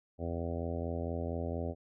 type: harmonic tone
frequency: 84.3 Hz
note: E2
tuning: 39 cents sharp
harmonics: 1 / 2 / 3 / 4 / 5 / 6 / 7 / 8 / 9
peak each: -37 / -43 / -41 / -45 / -43 / -44 / -43 / -47 / -50 dBFS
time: 0.18-1.75 s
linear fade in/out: 50 ms
effects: none